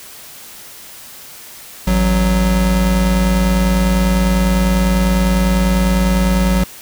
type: tone pair together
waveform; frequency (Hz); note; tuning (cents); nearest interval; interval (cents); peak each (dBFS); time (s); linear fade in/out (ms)
square; 55 / 185; A1 / F#3; 0 / 0; octave + major sixth; 2100; -15; 1.87-6.64; 5
effects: white hiss -36 dBFS RMS until 6.81 s